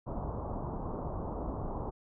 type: low-pass noise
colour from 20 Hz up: pink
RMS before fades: -37 dBFS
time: 0.06-1.91 s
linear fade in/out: 20 ms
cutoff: 1100 Hz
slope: 48 dB/octave
effects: none